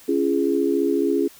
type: chord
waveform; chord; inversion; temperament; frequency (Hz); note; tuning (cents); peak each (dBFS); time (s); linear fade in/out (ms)
sine; Db major; none; equal with one note detuned; 277.2 / 340.9 / 415.3; Db4 / F4 / Ab4; 0 / -42 / 0; -22; 0.08-1.28; 10
effects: white hiss -48 dBFS RMS until 1.39 s